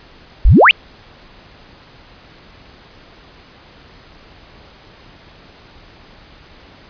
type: exponential sweep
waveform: sine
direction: up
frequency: 32.9 to 3136 Hz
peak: -4 dBFS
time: 0.45-0.71 s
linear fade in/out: 0 ms
effects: pink hiss -43 dBFS RMS until 6.89 s + resampled to 11025 Hz